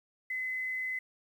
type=tone with quantisation; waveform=sine; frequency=2032 Hz; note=B6; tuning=49 cents sharp; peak=-32 dBFS; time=0.3-0.99 s; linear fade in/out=5 ms; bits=10; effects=none